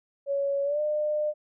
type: tone with pitch glide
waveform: sine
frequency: 559 to 602.6 Hz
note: C#5 to D5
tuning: +14 to +44 cents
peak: -24 dBFS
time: 0.26-1.34 s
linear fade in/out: 50 ms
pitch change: +130 cents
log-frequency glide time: 0.64-0.8 s
effects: none